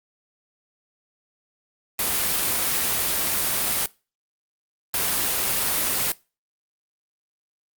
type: noise bursts at uneven times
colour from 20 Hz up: white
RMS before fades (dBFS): -23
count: 2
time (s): 1.99-3.86 / 4.94-6.12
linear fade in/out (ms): 2
effects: noise-tail reverb RT60 0.3 s tail -22 dB re dry + Opus 32 kbps